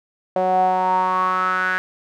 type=tone with band-pass filter sweep; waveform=sawtooth; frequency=185 Hz; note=F#3; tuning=in tune; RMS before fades=-19 dBFS; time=0.36-1.78 s; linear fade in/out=0 ms; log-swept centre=630 to 1600 Hz; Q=7.6; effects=none